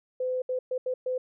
sine tone bursts at uneven times, 509 Hz, C5, 48 cents flat, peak -26 dBFS, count 5, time 0.2-0.42 / 0.49-0.59 / 0.71-0.78 / 0.86-0.94 / 1.06-1.18 s, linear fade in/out 5 ms, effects none

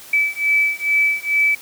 sine beating tone pair, 2303 / 2305.3 Hz, D7 / D7, -34 / -33 cents, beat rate 2.3 Hz, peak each -18 / -18 dBFS, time 0.13-1.55 s, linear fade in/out 5 ms, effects white hiss -40 dBFS RMS until 1.61 s + high-pass 80 Hz 12 dB/octave

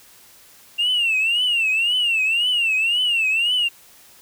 sine tone with vibrato, 2761 Hz, F7, 20 cents flat, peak -15 dBFS, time 0.78-3.69 s, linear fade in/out 20 ms, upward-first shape triangle, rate 1.9 Hz, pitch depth 170 cents each way, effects tanh soft clip ceiling -14 dBFS + white hiss -49 dBFS RMS until 4.21 s

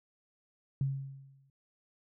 sine tone with exponential decay, 136.4 Hz, C#3, 28 cents flat, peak -26 dBFS, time 0.81-1.5 s, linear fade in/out 2 ms, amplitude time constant 150 ms, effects none

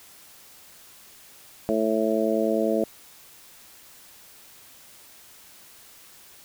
harmonic tone, 110 Hz, A2, in tune, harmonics 2 / 3 / 4 / 5 / 6, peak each -27 / -27 / -27 / -27 / -27 dBFS, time 1.69-2.84 s, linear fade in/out 0 ms, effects white hiss -50 dBFS RMS until 6.44 s

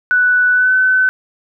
sine tone with pitch glide, 1485 to 1515.3 Hz, F#6 to F#6, +6 to +41 cents, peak -9 dBFS, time 0.11-1.09 s, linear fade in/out 0 ms, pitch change +35 cents, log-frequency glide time 0.52-0.73 s, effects none

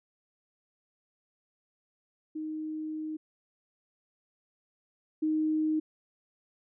sine tone pair in turn, 311.1 / 311.1 Hz, D#4 / D#4, 0 / 0 cents, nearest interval unison, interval 0 cents, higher neither, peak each -33 / -25 dBFS, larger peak second, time 2.35-3.17 / 5.22-5.8 s, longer first, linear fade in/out 10 ms, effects none

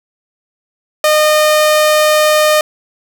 sawtooth tone, 611 Hz, D#5, 32 cents flat, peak -4 dBFS, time 1.04-2.61 s, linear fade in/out 2 ms, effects none

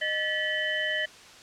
sine tone cluster, 616 / 1745 / 1937 / 3042 Hz, D#5 / A6 / B6 / F#7, -17 / -15 / -34 / +47 cents, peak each -34 / -31 / -30 / -32 dBFS, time 0.01-1.06 s, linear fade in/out 10 ms, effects white hiss -49 dBFS RMS until 1.42 s + low-pass 6000 Hz 12 dB/octave

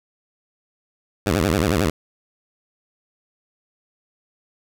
10% pulse tone with vibrato, 89 Hz, F2, 33 cents sharp, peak -9 dBFS, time 1.26-1.9 s, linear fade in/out 5 ms, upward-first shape sine, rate 11 Hz, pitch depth 290 cents each way, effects none

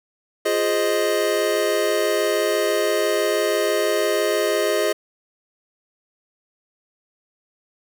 square chord, F minor seventh, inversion none, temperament equal, 349.2 / 415.3 / 523.3 / 622.3 Hz, F4 / Ab4 / C5 / Eb5, 0 / 0 / 0 / 0 cents, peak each -27 / -23 / -28 / -23 dBFS, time 0.45-4.93 s, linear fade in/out 10 ms, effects none

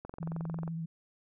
click train, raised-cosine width 1 ms, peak -28 dBFS, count 15, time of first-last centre 0.05-0.678 s, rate 22.3 Hz
sine tone with vibrato, 164.3 Hz, E3, 5 cents flat, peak -34 dBFS, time 0.2-0.86 s, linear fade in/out 10 ms, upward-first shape sine, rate 14 Hz, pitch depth 27 cents each way
effects none

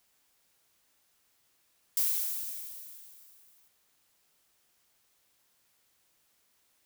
violet noise with exponential decay, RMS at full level -26 dBFS, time 1.97-3.68 s, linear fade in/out 1 ms, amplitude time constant 370 ms, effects white hiss -71 dBFS RMS until 6.85 s

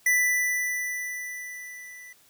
square tone with level ramp, 1982 Hz, B6, 6 cents sharp, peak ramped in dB -19 to -44 dBFS, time 0.06-2.13 s, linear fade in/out 5 ms, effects white hiss -59 dBFS RMS until 2.29 s

